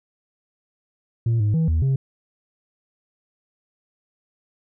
sine tone with pitch steps, 115.3 / 104.9 / 161.9 / 80.2 / 134.4 Hz, A#2 / G#2 / E3 / E2 / C3, -19 / +18 / -31 / -47 / +47 cents, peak -14 dBFS, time 1.26-1.96 s, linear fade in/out 5 ms, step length 140 ms, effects tanh soft clip ceiling -16 dBFS

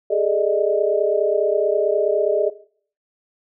sine tone cluster, 406 / 435.5 / 594 / 629 Hz, G#4 / A4 / D5 / D#5, -39 / -18 / +20 / +19 cents, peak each -22 dBFS, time 0.1-2.5 s, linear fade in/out 10 ms, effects noise-tail reverb RT60 0.5 s tail -17 dB re dry

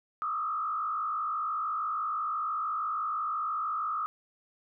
sine tone with frequency modulation, 1244.5 Hz, D#6, in tune, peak -29 dBFS, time 0.22-4.06 s, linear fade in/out 0 ms, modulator 53 Hz, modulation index 1.2, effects none

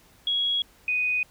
sine tone pair in turn, 3322 / 2489 Hz, G#7 / D#7, 0 / 0 cents, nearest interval perfect fourth, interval 500 cents, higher first, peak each -22 dBFS, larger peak neither, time 0.27-0.62 / 0.88-1.23 s, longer neither, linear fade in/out 2 ms, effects pink hiss -57 dBFS RMS until 1.3 s

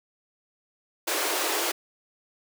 pink high-pass noise, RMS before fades -27 dBFS, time 1.07-1.72 s, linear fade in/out 10 ms, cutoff 310 Hz, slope 96 dB/octave, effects none

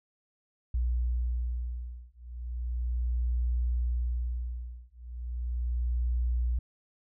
sine beating tone pair, 60.1 / 60.46 Hz, B1 / B1, -46 / -36 cents, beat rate 0.36 Hz, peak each -31 dBFS, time 0.74-6.59 s, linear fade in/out 5 ms, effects none

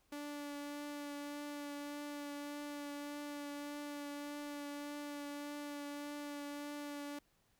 sawtooth tone with vibrato, 290 Hz, D4, 22 cents flat, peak -39 dBFS, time 0.12-7.19 s, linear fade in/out 5 ms, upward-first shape triangle, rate 1.7 Hz, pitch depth 15 cents each way, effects pink hiss -75 dBFS RMS until 7.59 s

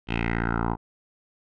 10% pulse tone with low-pass filter sweep, 57.3 Hz, A#1, 29 cents flat, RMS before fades -26 dBFS, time 0.07-0.77 s, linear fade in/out 50 ms, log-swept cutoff 3000 to 940 Hz, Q 4.5, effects none

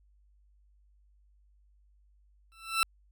20% pulse tone with exponential growth, 1333 Hz, E6, 19 cents sharp, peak -16 dBFS, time 2.52-2.83 s, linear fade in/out 0 ms, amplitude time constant 67 ms, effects added 50 Hz sine -61 dBFS peak until 3.11 s

